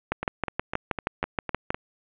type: two click trains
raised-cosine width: 0.5 ms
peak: -9 / -14 dBFS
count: 11 / 7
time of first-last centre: 0.12-1.705 / 0.23-1.745 s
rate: 6.31 / 3.96 Hz
effects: resampled to 8000 Hz + 8-bit